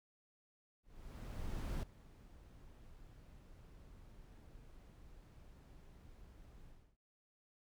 brown noise with ADSR envelope, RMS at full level -39 dBFS, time 0.83-6.97 s, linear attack 1000 ms, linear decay 4 ms, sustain -19 dB, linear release 310 ms, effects none

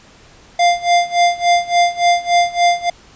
square tone with tremolo, 698 Hz, F5, 1 cent flat, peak -9 dBFS, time 0.59-2.9 s, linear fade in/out 5 ms, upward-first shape sine, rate 3.5 Hz, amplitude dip 90%, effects pink hiss -45 dBFS RMS until 3.15 s + resampled to 16000 Hz

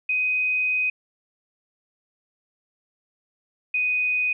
sine tone pair in turn, 2506 / 2493 Hz, D#7 / D#7, +12 / +3 cents, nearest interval unison, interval 9 cents, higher first, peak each -20 dBFS, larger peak neither, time 0.09-0.9 / 3.74-4.33 s, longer first, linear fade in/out 5 ms, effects none

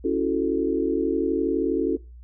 sine chord, F# minor seventh, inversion second, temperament equal with one note detuned, 277.2 / 329.6 / 368.9 / 440 Hz, C#4 / E4 / F#4 / A4, 0 / 0 / -5 / 0 cents, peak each -26 dBFS, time 0.04-1.97 s, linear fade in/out 10 ms, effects noise-tail reverb RT60 0.3 s tail -22 dB re dry + added 60 Hz sine -41 dBFS peak until 2.23 s

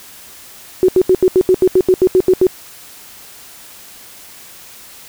sine tone bursts, 371.1 Hz, F#4, 5 cents sharp, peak -6 dBFS, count 13, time 0.83-2.468 s, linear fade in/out 0 ms, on 54 ms, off 78 ms, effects white hiss -38 dBFS RMS until 5.08 s

